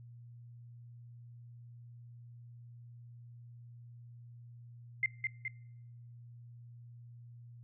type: tone with echo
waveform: sine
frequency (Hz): 2093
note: C7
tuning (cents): 0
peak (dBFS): -27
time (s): 5.03-5.06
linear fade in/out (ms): 2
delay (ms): 210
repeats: 2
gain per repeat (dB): -4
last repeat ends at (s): 5.48
effects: noise-tail reverb RT60 0.9 s tail -25 dB re dry + added 119 Hz sine -50 dBFS peak until 7.63 s